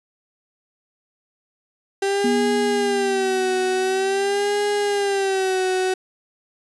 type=tone with vibrato; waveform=35% pulse; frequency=391.3 Hz; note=G4; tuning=3 cents flat; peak=-17 dBFS; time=2.02-5.94 s; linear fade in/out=5 ms; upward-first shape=sine; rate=0.47 Hz; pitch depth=87 cents each way
type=tone with exponential decay; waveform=sine; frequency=242.5 Hz; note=B3; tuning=31 cents flat; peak=-18 dBFS; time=2.24-5.56 s; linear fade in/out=5 ms; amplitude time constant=720 ms
effects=resampled to 24000 Hz